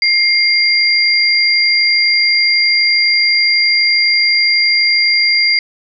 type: tone pair together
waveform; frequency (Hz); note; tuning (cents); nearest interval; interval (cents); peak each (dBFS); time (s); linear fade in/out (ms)
sine; 2119 / 4767; C7 / D8; +21 / +25; octave + major second; 1404; -12; 0.02-5.59; 2
effects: none